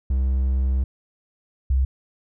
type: tone pair in turn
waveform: triangle / sine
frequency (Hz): 65.41 / 65.67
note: C2 / C2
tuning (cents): 0 / +7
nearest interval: unison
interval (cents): 7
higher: second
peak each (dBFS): -16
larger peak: neither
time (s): 0.1-0.84 / 1.7-1.85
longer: first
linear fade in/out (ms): 5
effects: none